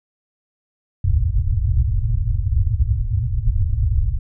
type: low-pass noise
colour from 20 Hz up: white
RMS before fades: -18 dBFS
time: 1.04-4.19 s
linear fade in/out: 5 ms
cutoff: 120 Hz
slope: 96 dB/octave
effects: none